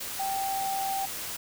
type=tone in noise; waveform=sine; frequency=779 Hz; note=G5; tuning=11 cents flat; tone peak=-28 dBFS; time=0.19-1.06 s; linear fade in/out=10 ms; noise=white; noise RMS=-36 dBFS; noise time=0-1.37 s; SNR=+5 dB; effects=none